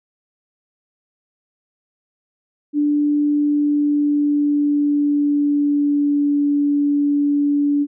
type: tone with pitch glide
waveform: sine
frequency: 293.6 to 288.4 Hz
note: D4 to D4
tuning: 0 to -31 cents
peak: -14 dBFS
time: 2.73-7.87 s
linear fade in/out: 50 ms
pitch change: -31 cents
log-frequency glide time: 3.24-6.44 s
effects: none